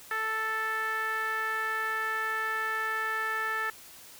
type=tone with low-pass filter; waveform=5% pulse; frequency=440 Hz; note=A4; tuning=in tune; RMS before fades=-31 dBFS; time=0.11-3.7 s; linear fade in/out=2 ms; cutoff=1600 Hz; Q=7.3; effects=white hiss -50 dBFS RMS until 4.19 s